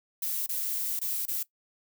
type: noise with dropouts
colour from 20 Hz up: violet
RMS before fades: -31 dBFS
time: 0.22-1.43 s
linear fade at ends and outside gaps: 5 ms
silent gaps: 0.464-0.491 / 0.992-1.014 / 1.256-1.281 s
effects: noise-tail reverb RT60 0.1 s tail -19 dB re dry